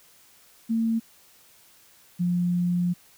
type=tone pair in turn; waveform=sine; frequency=226.5 / 176.37 Hz; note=A#3 / F3; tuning=-50 / +17 cents; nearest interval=major third; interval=433 cents; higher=first; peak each=-21 / -21 dBFS; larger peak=neither; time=0.69-1 / 2.19-2.94 s; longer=second; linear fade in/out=20 ms; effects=white hiss -56 dBFS RMS until 3.17 s